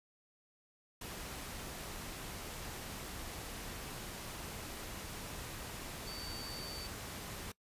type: tone in noise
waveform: sine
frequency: 4571 Hz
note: D8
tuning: 48 cents flat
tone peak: -46 dBFS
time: 6.07-6.87 s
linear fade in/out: 5 ms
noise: pink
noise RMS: -45 dBFS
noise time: 1.01-7.52 s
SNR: -4 dB
effects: noise-tail reverb RT60 0.1 s tail -22 dB re dry + resampled to 32000 Hz